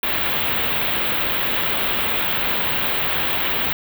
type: band-stop noise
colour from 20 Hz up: white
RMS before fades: -21 dBFS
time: 0.03-3.73 s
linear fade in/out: 2 ms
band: 3700 to 16000 Hz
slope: 48 dB/octave
effects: none